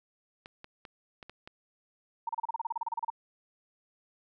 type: clicks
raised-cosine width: 0.3 ms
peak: -29 dBFS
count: 6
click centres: 0.459 / 0.644 / 0.852 / 1.228 / 1.296 / 1.475 s
type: tone bursts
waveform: sine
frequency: 921 Hz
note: A#5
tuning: 21 cents flat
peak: -29 dBFS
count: 16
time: 2.27-3.102 s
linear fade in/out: 5 ms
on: 22 ms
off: 32 ms
effects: none